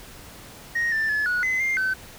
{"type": "tone with pitch steps", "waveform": "sine", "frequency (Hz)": [1870, 1776, 1717, 1461, 2036, 2107, 1528], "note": ["A#6", "A6", "A6", "F#6", "C7", "C7", "G6"], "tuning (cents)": [5, 16, -43, -22, -48, 12, -45], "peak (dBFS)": -19, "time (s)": [0.75, 1.94], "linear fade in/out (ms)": 10, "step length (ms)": 170, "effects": ["tanh soft clip ceiling -19 dBFS", "pink hiss -44 dBFS RMS until 2.18 s"]}